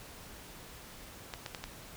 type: clicks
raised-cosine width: 0.2 ms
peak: -21 dBFS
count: 4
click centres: 1.338 / 1.462 / 1.548 / 1.64 s
effects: pink hiss -50 dBFS RMS until 1.96 s